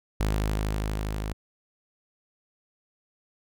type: tone with level ramp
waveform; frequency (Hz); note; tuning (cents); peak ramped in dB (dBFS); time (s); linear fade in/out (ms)
sawtooth; 52.4; G#1; +16; -19 to -26; 0.2-1.33; 5
effects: none